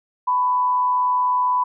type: tone with frequency modulation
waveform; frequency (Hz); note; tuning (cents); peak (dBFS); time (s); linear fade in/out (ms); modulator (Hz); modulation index
sine; 996; B5; +14; -16; 0.27-1.64; 10; 130; 0.25
effects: none